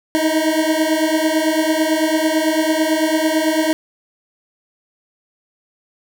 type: beating tone pair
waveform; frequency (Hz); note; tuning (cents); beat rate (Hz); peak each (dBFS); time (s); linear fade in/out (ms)
25% pulse; 310.8 / 319.8; D#4 / D#4; -2 / +48; 9; -14; 0.15-3.73; 0
effects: none